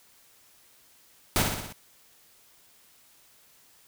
pink noise with echo, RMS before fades -23 dBFS, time 1.36-1.42 s, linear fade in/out 0 ms, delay 61 ms, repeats 5, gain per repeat -4 dB, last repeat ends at 1.725 s, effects white hiss -59 dBFS RMS until 3.87 s

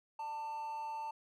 triangle tone with amplitude modulation, 892 Hz, A5, 23 cents sharp, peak -35 dBFS, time 0.19-1.11 s, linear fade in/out 5 ms, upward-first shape sine, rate 296 Hz, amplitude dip 35%, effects none

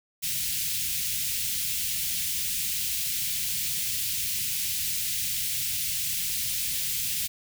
white band-stop noise, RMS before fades -29 dBFS, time 0.22-7.28 s, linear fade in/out 20 ms, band 180 to 2300 Hz, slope 24 dB/octave, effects none

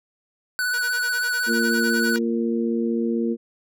square tone with vibrato, 1485 Hz, F#6, 6 cents sharp, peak -22 dBFS, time 0.59-2.16 s, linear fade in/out 0 ms, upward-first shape square, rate 16 Hz, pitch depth 17 cents each way
5% pulse tone with tremolo, 476.9 Hz, A#4, 39 cents sharp, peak -21 dBFS, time 0.73-2.19 s, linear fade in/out 10 ms, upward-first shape sine, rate 9.9 Hz, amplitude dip 100%
harmonic tone, 115.8 Hz, A#2, 11 cents flat, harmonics 2 / 3 / 4, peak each -22 / -26 / -28 dBFS, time 1.46-3.37 s, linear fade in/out 50 ms
effects none

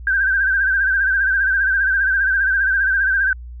sine tone with vibrato, 1568 Hz, G6, in tune, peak -14 dBFS, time 0.07-3.33 s, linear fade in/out 2 ms, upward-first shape sine, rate 15 Hz, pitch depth 65 cents each way, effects added 60 Hz sine -31 dBFS peak until 3.6 s

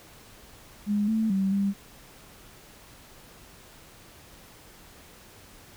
sine tone with pitch steps, 206.5 / 221 / 193.1 / 198.5 Hz, G#3 / A3 / G3 / G3, -10 / +8 / -26 / +22 cents, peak -22 dBFS, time 0.86-1.74 s, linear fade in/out 50 ms, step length 220 ms, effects pink hiss -51 dBFS RMS until 5.76 s

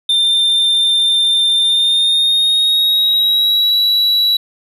triangle tone with pitch glide, 3592 to 3917 Hz, A7 to B7, +35 to -15 cents, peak -9 dBFS, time 0.09-4.37 s, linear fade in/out 5 ms, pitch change +150 cents, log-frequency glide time 1.62-3.77 s, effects none

